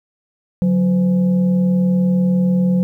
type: tone with frequency modulation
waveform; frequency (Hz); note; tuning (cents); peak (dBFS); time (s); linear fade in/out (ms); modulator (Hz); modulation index
sine; 183.1; F#3; -18; -12; 0.62-2.83; 0; 326; 0.4
effects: 9-bit